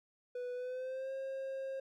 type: tone with pitch glide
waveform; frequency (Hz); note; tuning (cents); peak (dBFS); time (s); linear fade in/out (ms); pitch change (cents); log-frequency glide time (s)
triangle; 493.9 to 535.5; B4 to C5; 0 to +40; -36; 0.35-1.8; 5; +140; 0.54-1.12
effects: none